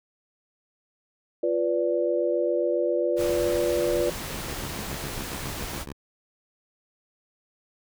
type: chord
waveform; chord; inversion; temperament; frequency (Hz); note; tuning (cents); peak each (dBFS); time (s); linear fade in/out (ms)
sine; B diminished; second; equal with one note detuned; 349.2 / 493.9 / 581.3; F4 / B4 / D5; 0 / 0 / -18; -26; 1.43-4.1; 5
type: noise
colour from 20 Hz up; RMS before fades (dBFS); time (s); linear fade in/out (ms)
pink; -34; 3.16-5.86; 50
type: tone bursts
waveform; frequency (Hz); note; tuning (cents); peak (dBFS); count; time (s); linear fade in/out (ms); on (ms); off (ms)
10% pulse; 69.6; C#2; +8; -27; 12; 4.33-5.927; 5; 68; 71
effects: none